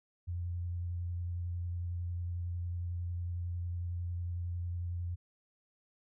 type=tone with vibrato; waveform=sine; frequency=87.31 Hz; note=F2; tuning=in tune; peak=-34 dBFS; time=0.27-5.16 s; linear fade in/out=20 ms; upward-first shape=sine; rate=11 Hz; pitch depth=16 cents each way; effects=none